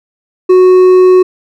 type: tone with hard clipping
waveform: triangle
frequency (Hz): 368.5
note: F#4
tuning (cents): -7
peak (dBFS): -3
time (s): 0.49-1.23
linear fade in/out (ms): 10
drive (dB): 7
effects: none